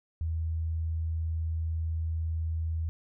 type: tone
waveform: sine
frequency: 81 Hz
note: E2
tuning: 30 cents flat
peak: -28 dBFS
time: 0.21-2.89 s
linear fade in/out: 0 ms
effects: none